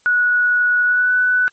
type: tone with pitch glide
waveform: sine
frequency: 1465 to 1491.5 Hz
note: F#6 to F#6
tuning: -18 to +13 cents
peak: -12 dBFS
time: 0.06-1.48 s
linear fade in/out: 0 ms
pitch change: +31 cents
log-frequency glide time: 0.84-1.13 s
effects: white hiss -57 dBFS RMS until 1.52 s + MP3 32 kbps